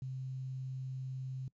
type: tone with quantisation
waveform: sine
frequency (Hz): 130.81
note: C3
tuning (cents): 0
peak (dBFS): -38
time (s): 0.02-1.48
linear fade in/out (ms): 2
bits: 11
effects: noise-tail reverb RT60 0.1 s tail -22 dB re dry + resampled to 16000 Hz